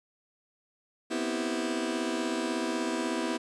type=chord; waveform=sawtooth; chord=C major seventh; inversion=third; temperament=just; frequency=245.3 / 261.6 / 327 / 392.4 Hz; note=B3 / C4 / E4 / G4; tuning=-12 / 0 / -14 / +2 cents; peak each=-30 / -33 / -28 / -33 dBFS; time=1.1-3.38 s; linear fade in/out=20 ms; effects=resampled to 22050 Hz + 10-bit